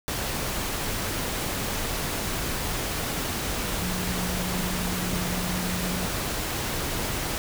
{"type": "tone in noise", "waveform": "sine", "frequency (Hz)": 180.7, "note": "F#3", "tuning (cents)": -41, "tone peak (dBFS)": -30, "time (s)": [3.81, 6.06], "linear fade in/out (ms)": 0, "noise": "pink", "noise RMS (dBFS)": -29, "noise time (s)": [0.08, 7.38], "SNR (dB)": -4, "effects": []}